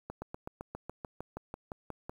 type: slowing click train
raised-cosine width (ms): 1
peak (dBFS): -25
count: 14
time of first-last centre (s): 0.1-2.095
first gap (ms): 120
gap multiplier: 1.04
effects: 9-bit